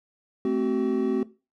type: chord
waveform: triangle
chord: F# diminished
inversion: first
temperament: equal with one note detuned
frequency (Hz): 220 / 261.6 / 378.4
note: A3 / C4 / F#4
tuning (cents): 0 / 0 / +39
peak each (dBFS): -27 / -24 / -23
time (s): 0.45-1.23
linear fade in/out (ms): 2
effects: noise-tail reverb RT60 0.3 s tail -18 dB re dry